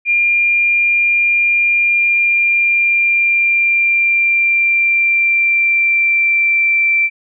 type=tone with pitch glide; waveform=sine; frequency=2400 to 2344 Hz; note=D7 to D7; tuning=+37 to -4 cents; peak=-10 dBFS; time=0.05-7.1 s; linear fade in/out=50 ms; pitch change=-41 cents; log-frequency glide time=1.84-6.97 s; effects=none